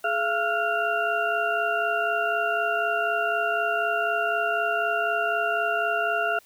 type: tone cluster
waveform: sine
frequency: 422.7 / 683 / 1368 / 1432 / 2768 Hz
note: G#4 / F5 / F6 / F6 / F7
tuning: +31 / -39 / -36 / +43 / -16 cents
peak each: -32 / -26 / -29 / -27 / -33 dBFS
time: 0.04-6.39 s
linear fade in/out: 5 ms
effects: white hiss -57 dBFS RMS until 6.45 s